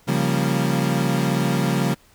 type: chord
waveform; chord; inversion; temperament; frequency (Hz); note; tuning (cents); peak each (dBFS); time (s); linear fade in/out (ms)
35% pulse; G half-diminished seventh; second; equal with one note detuned; 138.59 / 174.61 / 196.91 / 233.1; Db3 / F3 / G3 / Bb3; 0 / 0 / +8 / 0; -21 / -22 / -24 / -24; 0.07-1.95; 20
effects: pink hiss -55 dBFS RMS until 2.14 s

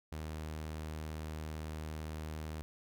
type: tone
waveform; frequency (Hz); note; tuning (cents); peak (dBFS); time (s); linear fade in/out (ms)
sawtooth; 77.78; D#2; 0; -36; 0.12-2.62; 0
effects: none

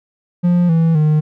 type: tone with pitch steps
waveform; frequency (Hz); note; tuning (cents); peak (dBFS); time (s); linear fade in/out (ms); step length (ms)
triangle; 175.8 / 164.03 / 153.04; F3 / E3 / D#3; +12 / -8 / -28; -8; 0.43-1.21; 20; 260
effects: none

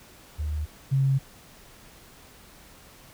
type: tone pair in turn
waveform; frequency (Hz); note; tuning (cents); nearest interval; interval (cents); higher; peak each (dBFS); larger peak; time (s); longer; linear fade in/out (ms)
sine; 75.7 / 135.43; D#2 / C#3; -47 / -40; minor seventh; 1007; second; -26 / -19; second; 0.38-0.66 / 0.91-1.19; neither; 20
effects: pink hiss -51 dBFS RMS until 3.13 s

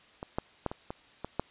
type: clicks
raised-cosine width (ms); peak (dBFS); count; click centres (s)
1; -23 / -15 / -15 / -23 / -22 / -21 / -14; 7; 0.229 / 0.385 / 0.663 / 0.715 / 0.905 / 1.246 / 1.396
effects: white hiss -58 dBFS RMS until 1.5 s + resampled to 8000 Hz

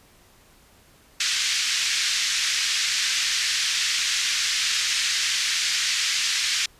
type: band-pass noise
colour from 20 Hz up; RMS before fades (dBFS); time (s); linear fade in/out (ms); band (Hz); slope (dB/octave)
white; -24; 1.2-6.66; 5; 1700 to 6300; 24
effects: pink hiss -55 dBFS RMS until 6.79 s + resampled to 32000 Hz

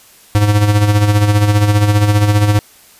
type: tone with tremolo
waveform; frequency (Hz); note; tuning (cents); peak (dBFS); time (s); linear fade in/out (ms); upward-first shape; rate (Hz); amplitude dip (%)
square; 103.83; G#2; 0; -7; 0.35-2.59; 0; sine; 15; 55
effects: white hiss -44 dBFS RMS until 2.99 s + resampled to 32000 Hz

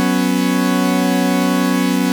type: chord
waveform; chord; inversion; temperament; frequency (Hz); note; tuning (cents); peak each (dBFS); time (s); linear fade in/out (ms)
40% pulse; F# suspended fourth; none; equal; 185 / 246.9 / 277.2; F#3 / B3 / C#4; 0 / 0 / 0; -17; 0-2.12; 0
effects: none

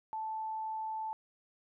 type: tone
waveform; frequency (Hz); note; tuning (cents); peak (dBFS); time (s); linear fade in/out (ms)
sine; 877; A5; -6; -35; 0.13-1.13; 0
effects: none

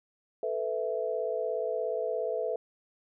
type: chord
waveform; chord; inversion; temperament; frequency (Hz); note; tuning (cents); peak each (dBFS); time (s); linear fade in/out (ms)
sine; A suspended second; none; equal with one note detuned; 440 / 497 / 659.3; A4 / B4 / E5; 0 / +11 / 0; -33; 0.43-2.56; 2
effects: none

